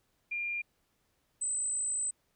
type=tone pair in turn; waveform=sine; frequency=2400 / 8073 Hz; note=D7 / B8; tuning=+37 / +37 cents; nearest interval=octave + major sixth; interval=2100 cents; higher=second; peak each=-32 / -30 dBFS; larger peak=second; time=0.31-0.62 / 1.41-2.11 s; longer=second; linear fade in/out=10 ms; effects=pink hiss -75 dBFS RMS until 2.35 s